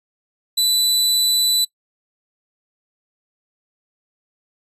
sawtooth tone, 3982 Hz, B7, 14 cents sharp, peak -12 dBFS, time 0.57-1.65 s, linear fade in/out 10 ms, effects noise-tail reverb RT60 0.1 s tail -23 dB re dry + resampled to 32000 Hz

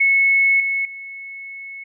sine tone with level steps, 2197 Hz, C#7, 16 cents flat, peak -12 / -18 / -31 dBFS, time 0-1.84 s, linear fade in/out 10 ms, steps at 0.6 / 0.85 s, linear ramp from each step 2 ms, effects none

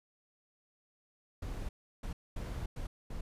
brown noise bursts at uneven times, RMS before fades -39 dBFS, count 5, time 1.42-1.69 / 2.03-2.13 / 2.36-2.66 / 2.76-2.87 / 3.1-3.21 s, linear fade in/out 5 ms, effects resampled to 32000 Hz

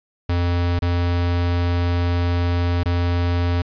square tone with dropouts, 87.31 Hz, F2, in tune, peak -18 dBFS, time 0.29-3.62 s, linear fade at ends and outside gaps 5 ms, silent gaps 0.791-0.821 / 2.834-2.857 s, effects resampled to 11025 Hz + 8-bit

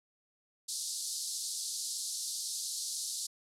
pink band-pass noise, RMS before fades -38 dBFS, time 0.68-3.27 s, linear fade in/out 10 ms, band 4100 to 11000 Hz, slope 48 dB/octave, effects none

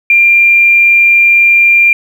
triangle tone with tanh clipping, 2386 Hz, D7, 27 cents sharp, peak -3 dBFS, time 0.1-1.93 s, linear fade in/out 2 ms, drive 2 dB, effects none

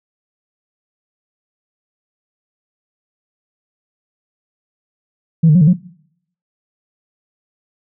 sine tone with pitch steps, 163.3 / 151 / 181 / 149.9 / 180 Hz, E3 / D3 / F#3 / D3 / F#3, -16 / +48 / -38 / +36 / -47 cents, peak -5 dBFS, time 5.43-5.735 s, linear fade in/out 10 ms, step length 61 ms, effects noise-tail reverb RT60 0.7 s tail -22 dB re dry + tanh soft clip ceiling -2 dBFS

